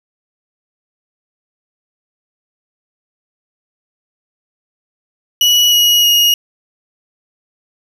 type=tone with pitch steps; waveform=35% pulse; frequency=2931 / 2902 / 2874 Hz; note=F#7 / F#7 / F7; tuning=-17 / -34 / +49 cents; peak=-6 dBFS; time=5.41-6.34 s; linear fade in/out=2 ms; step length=310 ms; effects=none